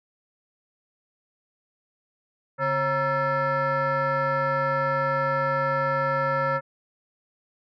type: tone with frequency modulation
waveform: sine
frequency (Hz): 941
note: A#5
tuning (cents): +16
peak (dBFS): -20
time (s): 2.58-6.61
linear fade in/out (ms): 50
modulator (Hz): 399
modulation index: 1.8
effects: tanh soft clip ceiling -18 dBFS